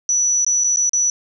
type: tone with dropouts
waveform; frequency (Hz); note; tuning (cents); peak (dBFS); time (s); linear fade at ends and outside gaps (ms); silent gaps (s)
sine; 5920; F#8; 0; -14; 0.09-1.1; 1; 0.447-0.465 / 0.638-0.643 / 0.761-0.771 / 0.894-0.933
effects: none